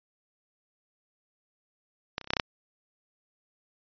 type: clicks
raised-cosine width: 0.2 ms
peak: -12 / -23 / -29 / -25 / -10 / -6 / -6 / -6 dBFS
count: 8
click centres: 2.181 / 2.213 / 2.244 / 2.274 / 2.305 / 2.335 / 2.368 / 2.398 s
effects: resampled to 11025 Hz